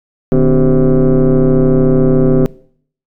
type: tone with frequency modulation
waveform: sine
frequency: 117.2 Hz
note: A#2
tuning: 10 cents sharp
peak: -4 dBFS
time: 0.32-2.46 s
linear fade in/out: 0 ms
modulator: 134 Hz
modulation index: 2.6
effects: noise-tail reverb RT60 0.6 s tail -23 dB re dry + tanh soft clip ceiling -5 dBFS